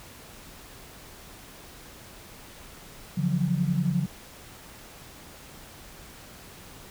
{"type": "tone cluster", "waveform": "sine", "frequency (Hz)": [142.2, 171.4, 182.6], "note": ["C#3", "F3", "F#3"], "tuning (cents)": [45, -32, -23], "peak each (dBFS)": -27, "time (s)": [3.17, 4.06], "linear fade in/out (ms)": 10, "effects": ["pink hiss -47 dBFS RMS until 6.9 s"]}